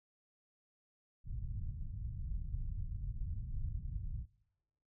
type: low-pass noise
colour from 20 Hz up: pink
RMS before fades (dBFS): -40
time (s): 1.24-4.26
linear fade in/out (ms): 50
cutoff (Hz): 120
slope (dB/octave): 24
effects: noise-tail reverb RT60 1.0 s tail -24 dB re dry